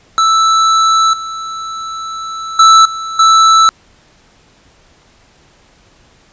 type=tone with level steps; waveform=square; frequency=1318.5 Hz; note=E6; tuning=in tune; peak=-8 / -21 / -3 / -20 / -5 dBFS; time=0.18-3.69 s; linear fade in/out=0 ms; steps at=1.13 / 2.59 / 2.85 / 3.19 s; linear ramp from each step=5 ms; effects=pink hiss -48 dBFS RMS until 6.32 s + resampled to 16000 Hz